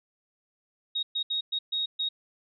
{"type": "tone bursts at uneven times", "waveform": "sine", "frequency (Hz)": 3761, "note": "A#7", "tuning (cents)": 15, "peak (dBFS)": -26, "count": 6, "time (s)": [[0.95, 1.03], [1.15, 1.23], [1.3, 1.41], [1.52, 1.59], [1.72, 1.86], [1.99, 2.09]], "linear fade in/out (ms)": 10, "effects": []}